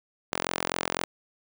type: tone with high-pass filter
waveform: sawtooth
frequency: 43.95 Hz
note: F1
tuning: 12 cents sharp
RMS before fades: -31 dBFS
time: 0.32-1.04 s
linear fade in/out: 0 ms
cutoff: 480 Hz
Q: 0.58
effects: none